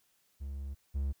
triangle tone pair in turn, 69.3 / 69.3 Hz, C#2 / C#2, 0 / 0 cents, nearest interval unison, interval 0 cents, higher neither, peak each -35 / -28 dBFS, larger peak second, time 0.4-0.75 / 0.94-1.13 s, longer first, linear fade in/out 20 ms, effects white hiss -72 dBFS RMS until 1.2 s

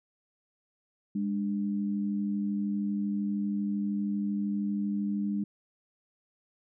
sine tone pair together, 203.6 / 296.4 Hz, G#3 / D4, -34 / +16 cents, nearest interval perfect fifth, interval 650 cents, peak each -28 / -36 dBFS, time 1.15-5.44 s, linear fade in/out 5 ms, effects none

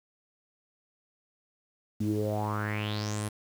sawtooth tone with low-pass filter sweep, 105.3 Hz, G#2, 24 cents sharp, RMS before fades -31 dBFS, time 2-3.29 s, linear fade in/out 10 ms, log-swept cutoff 240 to 11000 Hz, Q 6.2, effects 8-bit

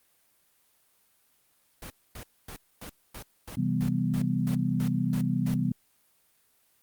pink noise bursts, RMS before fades -41 dBFS, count 12, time 1.82-5.542 s, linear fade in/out 2 ms, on 81 ms, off 250 ms
sine chord, C major seventh, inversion none, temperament equal, 130.81 / 164.81 / 196 / 246.9 Hz, C3 / E3 / G3 / B3, 0 / 0 / 0 / 0 cents, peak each -30 dBFS, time 3.57-5.72 s, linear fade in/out 5 ms
effects white hiss -67 dBFS RMS until 6.82 s + Opus 32 kbps

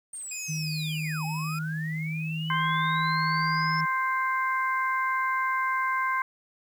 sine linear two-way sweep, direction down then up, 8870 to 784 to 5320 Hz, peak -35 dBFS, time 0.13-3.81 s, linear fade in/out 5 ms, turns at 1.25 s
sawtooth tone with vibrato, 2489 Hz, D#7, in tune, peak -33 dBFS, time 0.31-1.59 s, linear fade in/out 5 ms, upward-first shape sine, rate 1.2 Hz, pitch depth 47 cents each way
sine tone with pitch glide, 155.56 to 159.29 Hz, D#3 to D#3, 0 to +41 cents, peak -29 dBFS, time 0.48-3.86 s, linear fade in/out 20 ms, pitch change +41 cents, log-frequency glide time 0.87-2.31 s
harmonic tone, 523.3 Hz, C5, in tune, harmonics 2 / 3 / 4, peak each -26 / -30 / -32 dBFS, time 2.5-6.22 s, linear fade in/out 2 ms
effects 9-bit

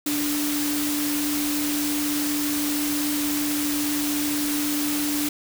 sine tone in noise, 293.7 Hz, D4, in tune, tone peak -24 dBFS, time 0.06-5.29 s, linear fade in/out 5 ms, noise white, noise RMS -28 dBFS, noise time 0.06-5.29 s, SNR +1 dB, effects none

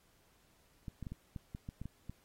clicks, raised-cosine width 5 ms, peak -30 dBFS, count 10, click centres 0.882 / 1.027 / 1.068 / 1.12 / 1.362 / 1.549 / 1.689 / 1.816 / 1.856 / 2.096 s, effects pink hiss -70 dBFS RMS until 2.24 s + AAC 48 kbps

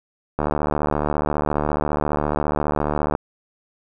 click train, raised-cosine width 1 ms, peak -7 dBFS, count 207, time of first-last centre 0.39-3.151 s, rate 74.6 Hz, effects none

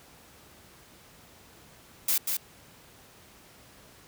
blue noise with echo, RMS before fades -25 dBFS, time 2.08-2.18 s, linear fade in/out 5 ms, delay 190 ms, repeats 1, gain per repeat -4 dB, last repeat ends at 2.37 s, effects pink hiss -54 dBFS RMS until 4.07 s + high-pass 60 Hz 12 dB/octave

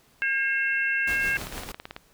harmonic tone, 538 Hz, C5, 48 cents sharp, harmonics 3 / 4 / 5, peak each -24 / -31 / -29 dBFS, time 0.22-1.37 s, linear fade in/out 0 ms
pink noise with tremolo, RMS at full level -35 dBFS, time 1.07-1.72 s, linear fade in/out 5 ms, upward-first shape triangle, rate 6.4 Hz, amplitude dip 55%
click train, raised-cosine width 0.3 ms, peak -20 dBFS, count 12, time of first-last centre 1.36-1.964 s, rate 18.2 Hz
effects pink hiss -60 dBFS RMS until 2.13 s

